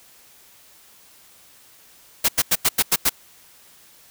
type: noise bursts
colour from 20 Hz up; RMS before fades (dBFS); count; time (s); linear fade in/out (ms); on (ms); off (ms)
white; -17; 7; 2.24-3.096; 10; 46; 89
effects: white hiss -51 dBFS RMS until 4.1 s